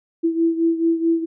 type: beating tone pair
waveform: sine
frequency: 330 / 334.6 Hz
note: E4 / E4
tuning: +2 / +26 cents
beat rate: 4.6 Hz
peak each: -17 / -22 dBFS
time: 0.23-1.26 s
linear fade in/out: 20 ms
effects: none